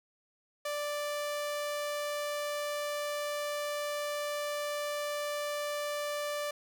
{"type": "tone", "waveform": "sawtooth", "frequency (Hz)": 587.3, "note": "D5", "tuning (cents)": 0, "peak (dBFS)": -29, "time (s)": [0.65, 6.51], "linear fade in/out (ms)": 5, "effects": []}